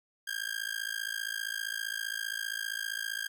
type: tone with amplitude modulation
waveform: sawtooth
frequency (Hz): 1608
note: G6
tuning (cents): +44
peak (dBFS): -26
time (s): 0.27-3.28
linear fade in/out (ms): 10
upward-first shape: sine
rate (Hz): 55.2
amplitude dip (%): 100
effects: none